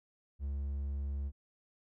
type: tone with hard clipping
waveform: triangle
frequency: 70 Hz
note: C#2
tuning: 18 cents sharp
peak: -35 dBFS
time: 0.39-1.32 s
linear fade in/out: 50 ms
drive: 6 dB
effects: none